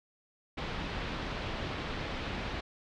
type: low-pass noise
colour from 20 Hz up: pink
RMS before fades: -37 dBFS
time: 0.57-2.61 s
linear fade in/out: 10 ms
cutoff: 4000 Hz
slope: 24 dB/octave
effects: none